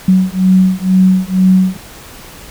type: beating tone pair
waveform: sine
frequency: 185.7 / 187.8 Hz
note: F#3 / F#3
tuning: +7 / +26 cents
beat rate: 2.1 Hz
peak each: -10 dBFS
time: 0.08-1.77 s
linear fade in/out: 5 ms
effects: pink hiss -34 dBFS RMS until 2.5 s